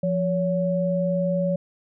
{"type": "tone pair together", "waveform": "sine", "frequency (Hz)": [174.5, 563], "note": ["F3", "C#5"], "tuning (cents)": [-1, 27], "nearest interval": "octave + minor sixth", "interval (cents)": 2028, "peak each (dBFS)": -23, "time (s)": [0.03, 1.56], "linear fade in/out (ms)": 5, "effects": []}